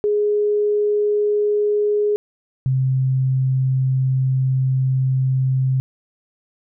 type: tone pair in turn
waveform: sine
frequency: 416.4 / 131.16 Hz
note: G#4 / C3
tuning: +5 / +5 cents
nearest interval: octave + minor sixth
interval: 2000 cents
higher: first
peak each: -15 dBFS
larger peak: neither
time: 0.04-2.16 / 2.66-5.8 s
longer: second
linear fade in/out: 0 ms
effects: none